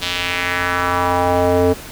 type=tone with band-pass filter sweep; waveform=square; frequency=88.9 Hz; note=F2; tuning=31 cents sharp; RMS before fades=-17 dBFS; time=0.01-1.74 s; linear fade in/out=20 ms; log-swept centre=3600 to 440 Hz; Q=2.1; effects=pink hiss -34 dBFS RMS until 1.91 s